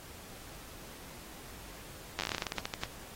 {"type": "slowing click train", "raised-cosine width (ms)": 0.2, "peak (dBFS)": -15, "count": 18, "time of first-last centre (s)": [2.19, 2.835], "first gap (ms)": 9, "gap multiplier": 1.16, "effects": ["pink hiss -50 dBFS RMS until 3.15 s", "AAC 48 kbps"]}